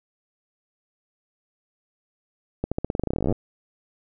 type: accelerating click train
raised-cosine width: 2 ms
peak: -11 dBFS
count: 23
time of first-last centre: 2.64-3.325 s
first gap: 76 ms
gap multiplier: 0.9
effects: none